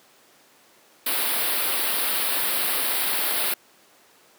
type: band-stop noise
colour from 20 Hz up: white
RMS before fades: -24 dBFS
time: 1.06-3.54 s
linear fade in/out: 5 ms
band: 4700 to 9200 Hz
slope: 48 dB/octave
effects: pink hiss -55 dBFS RMS until 4.38 s + high-pass 300 Hz 12 dB/octave